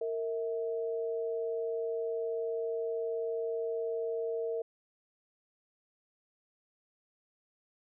sine tone pair together, 459.4 / 647.1 Hz, A#4 / E5, -25 / -32 cents, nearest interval tritone, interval 593 cents, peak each -32 / -39 dBFS, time 0.01-4.62 s, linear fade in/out 5 ms, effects none

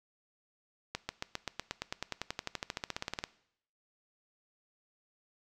accelerating click train, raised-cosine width 0.2 ms, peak -17 dBFS, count 27, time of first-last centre 0.95-3.239 s, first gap 140 ms, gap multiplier 0.96, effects noise-tail reverb RT60 0.7 s tail -19 dB re dry

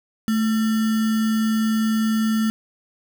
sine tone with sample-and-hold, 220 Hz, A3, in tune, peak -17 dBFS, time 0.28-2.5 s, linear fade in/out 0 ms, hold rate 1575 Hz, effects none

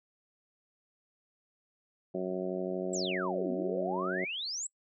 harmonic tone, 92.5 Hz, F#2, in tune, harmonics 2 / 3 / 4 / 5 / 6 / 7 / 8, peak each -38 / -42 / -35 / -44 / -39 / -40 / -51 dBFS, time 2.14-4.25 s, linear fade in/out 10 ms
sine exponential two-way sweep, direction down then up, 8000 to 235.1 to 8000 Hz, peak -34 dBFS, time 2.93-4.67 s, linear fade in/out 5 ms, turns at 3.51 s
effects noise-tail reverb RT60 0.1 s tail -25 dB re dry

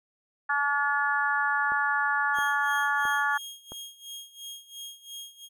harmonic tone, 286.2 Hz, D4, 45 cents flat, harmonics 3 / 4 / 5 / 6, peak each -30 / -30 / -28 / -28 dBFS, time 0.49-3.38 s, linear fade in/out 10 ms
click train, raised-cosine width 1 ms, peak -27 dBFS, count 4, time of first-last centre 1.72-3.72 s, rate 1.5 Hz
sawtooth tone with tremolo, 3256 Hz, G#7, 35 cents flat, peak -34 dBFS, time 2.33-5.49 s, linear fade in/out 50 ms, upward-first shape sine, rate 2.9 Hz, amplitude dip 85%
effects none

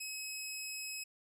15% pulse tone, 2559 Hz, D#7, 48 cents sharp, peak -33 dBFS, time 0-1.04 s, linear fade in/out 10 ms, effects none

